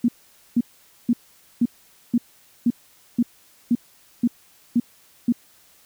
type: tone bursts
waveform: sine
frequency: 238.6 Hz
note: A#3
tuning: 41 cents sharp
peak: -14 dBFS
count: 11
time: 0.04-5.324 s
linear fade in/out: 5 ms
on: 44 ms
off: 480 ms
effects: white hiss -55 dBFS RMS until 5.85 s